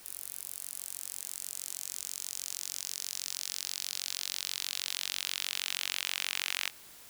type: tone with high-pass filter sweep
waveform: sawtooth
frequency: 46.25 Hz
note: F#1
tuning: in tune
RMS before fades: -38 dBFS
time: 0.05-6.7 s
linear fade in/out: 10 ms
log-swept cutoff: 11000 to 2500 Hz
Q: 1.6
effects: white hiss -53 dBFS RMS until 7.09 s